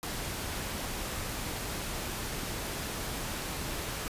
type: noise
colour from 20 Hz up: pink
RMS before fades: -36 dBFS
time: 0.03-4.08 s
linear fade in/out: 0 ms
effects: resampled to 32000 Hz